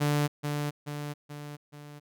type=tone with echo; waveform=sawtooth; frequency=146.83 Hz; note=D3; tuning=in tune; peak=-20 dBFS; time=0-0.28 s; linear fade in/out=20 ms; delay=430 ms; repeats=4; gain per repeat=-5 dB; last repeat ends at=2 s; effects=none